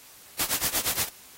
white noise with tremolo, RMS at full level -24 dBFS, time 0.39-1.09 s, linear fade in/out 5 ms, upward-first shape sine, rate 8.5 Hz, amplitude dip 85%, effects white hiss -50 dBFS RMS until 1.37 s + AAC 48 kbps

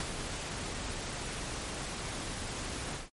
pink noise with ADSR envelope, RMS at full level -32 dBFS, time 0-3.1 s, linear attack 3 ms, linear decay 24 ms, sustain -6 dB, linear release 160 ms, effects MP3 48 kbps

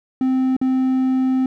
triangle tone with dropouts, 260.1 Hz, C4, 10 cents flat, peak -13 dBFS, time 0.21-1.46 s, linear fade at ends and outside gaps 2 ms, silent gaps 0.566-0.614 s, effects none

